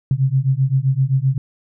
sine beating tone pair, 129.8 / 137.5 Hz, C3 / C#3, -13 / -14 cents, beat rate 7.7 Hz, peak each -17 dBFS, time 0.11-1.38 s, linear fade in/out 2 ms, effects none

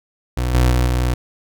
30% pulse tone with level steps, 61.74 Hz, B1, in tune, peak -15 / -9 / -11 / -13 dBFS, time 0.37-1.14 s, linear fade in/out 5 ms, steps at 0.54 / 0.71 / 0.87 s, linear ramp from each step 2 ms, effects none

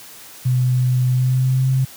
sine tone with pitch glide, 126.5 to 131.57 Hz, B2 to C3, +42 to +10 cents, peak -13 dBFS, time 0.45-1.85 s, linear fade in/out 10 ms, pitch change +68 cents, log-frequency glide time 1.07-1.7 s, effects white hiss -40 dBFS RMS until 1.96 s + high-pass 80 Hz 12 dB/octave

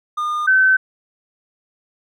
triangle / sine tone pair in turn, 1215 / 1530.8 Hz, D#6 / G6, -42 / -42 cents, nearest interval major third, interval 400 cents, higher second, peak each -17 / -10 dBFS, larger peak second, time 0.17-0.47 / 0.47-0.77 s, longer neither, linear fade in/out 10 ms, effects none

